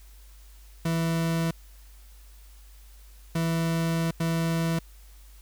40% pulse tone bursts at uneven times, 164.81 Hz, E3, in tune, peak -23 dBFS, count 3, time 0.85-1.51 / 3.35-4.11 / 4.2-4.79 s, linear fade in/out 5 ms, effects added 50 Hz sine -47 dBFS peak until 5.41 s + white hiss -58 dBFS RMS until 5.41 s

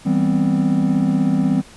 triangle chord, C major seventh, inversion first, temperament just, 163.52 / 196.22 / 245.3 / 261.6 Hz, E3 / G3 / B3 / C4, -14 / +2 / -12 / 0 cents, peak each -19 / -17 / -20 / -17 dBFS, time 0.05-1.62 s, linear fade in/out 20 ms, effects pink hiss -44 dBFS RMS until 1.76 s + resampled to 24000 Hz

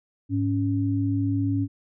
sine tone pair together, 104.39 / 278.7 Hz, G#2 / C#4, +9 / +9 cents, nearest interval octave + perfect fourth, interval 1700 cents, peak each -24 dBFS, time 0.29-1.68 s, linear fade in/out 50 ms, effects none

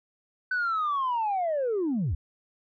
sine linear sweep, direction down, 1520 to 61.74 Hz, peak -23 dBFS, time 0.51-2.15 s, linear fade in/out 5 ms, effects tanh soft clip ceiling -22 dBFS

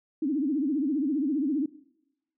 sine tone with vibrato, 287.2 Hz, D4, 39 cents flat, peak -24 dBFS, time 0.22-1.66 s, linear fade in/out 5 ms, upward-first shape triangle, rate 15 Hz, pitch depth 240 cents each way, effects noise-tail reverb RT60 0.9 s tail -19 dB re dry

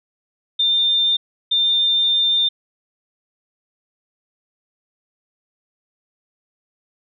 sine tone bursts at uneven times, 3603 Hz, A7, 40 cents sharp, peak -14 dBFS, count 2, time 0.59-1.17 / 1.51-2.49 s, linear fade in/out 10 ms, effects none

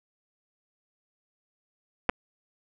clicks, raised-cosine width 0.5 ms, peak -8 dBFS, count 2, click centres 2.092 / 2.096 s, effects none

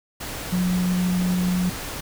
sine tone in noise, 180.7 Hz, F#3, 41 cents flat, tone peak -19 dBFS, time 0.52-1.7 s, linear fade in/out 10 ms, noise pink, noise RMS -32 dBFS, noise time 0.2-2.01 s, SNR +10 dB, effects none

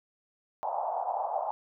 pink band-pass noise, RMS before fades -32 dBFS, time 0.63-1.51 s, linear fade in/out 0 ms, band 660 to 900 Hz, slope 48 dB/octave, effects none

